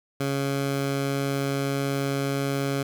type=tone; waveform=15% pulse; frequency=138.59 Hz; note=C#3; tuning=in tune; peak=-18 dBFS; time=0.2-2.83 s; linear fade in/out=5 ms; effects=none